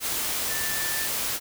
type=tone in noise; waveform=sine; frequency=1767 Hz; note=A6; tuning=7 cents sharp; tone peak=-33 dBFS; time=0.47-1.1 s; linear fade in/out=50 ms; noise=white; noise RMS=-28 dBFS; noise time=0-1.4 s; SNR=-8 dB; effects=none